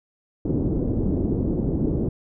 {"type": "low-pass noise", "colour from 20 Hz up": "white", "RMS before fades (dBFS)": -23, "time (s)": [0.45, 2.09], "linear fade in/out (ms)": 5, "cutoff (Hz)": 360, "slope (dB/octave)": 24, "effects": []}